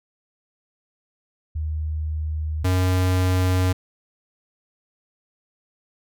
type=tone pair in turn; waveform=sine / square; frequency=77.4 / 92.04 Hz; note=D#2 / F#2; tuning=-9 / -9 cents; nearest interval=minor third; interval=300 cents; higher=second; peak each=-23 / -18 dBFS; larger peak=second; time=1.55-2.64 / 2.64-3.73 s; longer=neither; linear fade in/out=10 ms; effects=none